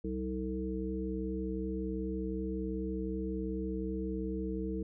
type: harmonic tone with a mistuned harmonic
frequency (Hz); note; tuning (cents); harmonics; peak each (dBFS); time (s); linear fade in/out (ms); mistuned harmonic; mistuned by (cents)
64; C2; -38; 1 / 3 / 5 / 7; -39 / -38 / -38 / -40; 0.04-4.83; 5; 3; -24
effects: none